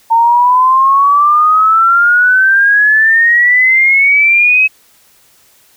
sine exponential sweep, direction up, 906 to 2567 Hz, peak -5 dBFS, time 0.1-4.68 s, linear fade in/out 20 ms, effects white hiss -48 dBFS RMS until 5.76 s

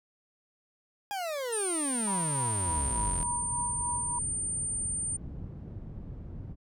40% pulse exponential sweep, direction down, 830.6 to 39.36 Hz, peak -31 dBFS, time 1.11-3.23 s, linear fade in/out 0 ms
sine tone, 8980 Hz, C#9, 21 cents sharp, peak -30 dBFS, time 1.52-5.17 s, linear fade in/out 10 ms
sine tone with tremolo, 968 Hz, B5, 35 cents flat, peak -32 dBFS, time 2.07-4.19 s, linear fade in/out 5 ms, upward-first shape sine, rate 3.4 Hz, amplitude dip 60%
white low-pass noise, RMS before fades -41 dBFS, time 2.63-6.56 s, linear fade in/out 50 ms, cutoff 130 Hz, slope 12 dB/octave
effects none

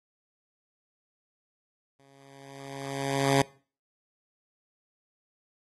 10% pulse tone with exponential growth, 137.5 Hz, C#3, 14 cents flat, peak -11 dBFS, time 1.99-3.42 s, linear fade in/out 5 ms, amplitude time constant 310 ms, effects noise-tail reverb RT60 0.4 s tail -23 dB re dry + AAC 32 kbps

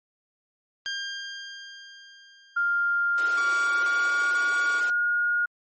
20% pulse tone with exponential decay, 1600 Hz, G6, 35 cents sharp, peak -23 dBFS, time 0.86-3.49 s, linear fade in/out 0 ms, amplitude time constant 570 ms
sine tone with pitch glide, 1400 to 1431.1 Hz, F6 to F6, +4 to +42 cents, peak -21 dBFS, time 2.56-5.46 s, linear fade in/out 10 ms, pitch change +38 cents, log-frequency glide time 3.53-4.41 s
pink high-pass noise, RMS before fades -40 dBFS, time 3.18-4.9 s, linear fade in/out 0 ms, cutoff 320 Hz, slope 48 dB/octave
sawtooth tone bursts, 1140 Hz, C#6, 48 cents sharp, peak -29 dBFS, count 3, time 3.37-4.804 s, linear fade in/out 5 ms, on 460 ms, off 27 ms
effects MP3 32 kbps

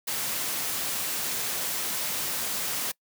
white noise, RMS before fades -30 dBFS, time 0.07-2.92 s, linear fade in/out 10 ms, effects noise-tail reverb RT60 0.1 s tail -24 dB re dry + high-pass 100 Hz 12 dB/octave

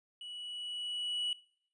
triangle tone with level ramp, 2939 Hz, F#7, 12 cents flat, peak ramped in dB -42 to -30 dBFS, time 0.21-1.33 s, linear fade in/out 2 ms, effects noise-tail reverb RT60 0.6 s tail -20 dB re dry + resampled to 24000 Hz

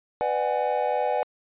triangle chord, G# half-diminished seventh, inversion first, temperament just, 498.4 / 598 / 747.5 / 830.6 Hz, B4 / D5 / F#5 / G#5, +16 / +31 / +17 / 0 cents, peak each -26 dBFS, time 0.21-1.23 s, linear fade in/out 0 ms, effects resampled to 8000 Hz

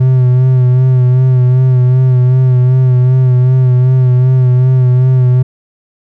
triangle tone with vibrato, 127.4 Hz, C3, 46 cents flat, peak -3 dBFS, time 0-5.43 s, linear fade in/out 10 ms, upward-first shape sine, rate 2.6 Hz, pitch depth 34 cents each way, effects none

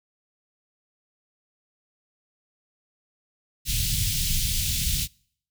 pink band-stop noise, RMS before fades -25 dBFS, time 3.65-5.08 s, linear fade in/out 50 ms, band 150 to 3000 Hz, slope 24 dB/octave, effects noise-tail reverb RT60 0.6 s tail -26 dB re dry

